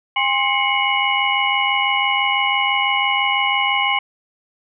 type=tone cluster; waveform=sine; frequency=808 / 1056 / 2146 / 2232 / 2932 Hz; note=G#5 / C6 / C7 / C#7 / F#7; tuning=-48 / +16 / +43 / +11 / -16 cents; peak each=-22 dBFS; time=0.16-3.99 s; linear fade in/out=5 ms; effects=none